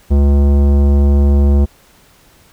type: tone with tanh clipping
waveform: sine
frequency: 70.7 Hz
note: C#2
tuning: 35 cents sharp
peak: -9 dBFS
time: 0.1-1.66 s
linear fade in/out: 20 ms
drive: 16 dB
effects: pink hiss -48 dBFS RMS until 2.52 s